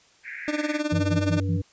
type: band-pass noise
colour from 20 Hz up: pink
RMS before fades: -37 dBFS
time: 0.23-0.82 s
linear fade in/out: 50 ms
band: 1600 to 2400 Hz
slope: 96 dB/octave
type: tone with tremolo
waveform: 30% pulse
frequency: 299.8 Hz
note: D4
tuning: 36 cents sharp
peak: -19 dBFS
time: 0.48-1.4 s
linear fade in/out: 0 ms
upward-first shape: sine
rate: 19 Hz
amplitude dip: 80%
type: tone bursts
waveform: sine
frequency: 166.7 Hz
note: E3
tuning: 20 cents sharp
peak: -23 dBFS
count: 4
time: 0.91-1.579 s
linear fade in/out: 20 ms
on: 99 ms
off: 91 ms
type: harmonic tone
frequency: 96.2 Hz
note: G2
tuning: 32 cents flat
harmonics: 1 / 3 / 5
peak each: -24 / -32 / -38 dBFS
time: 0.92-1.62 s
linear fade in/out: 10 ms
effects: white hiss -58 dBFS RMS until 1.72 s + resampled to 16000 Hz